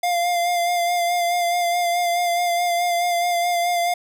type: tone with vibrato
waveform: square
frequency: 698.5 Hz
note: F5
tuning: in tune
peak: -19 dBFS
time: 0.03-3.94 s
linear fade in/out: 5 ms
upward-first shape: sine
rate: 4.7 Hz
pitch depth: 26 cents each way
effects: none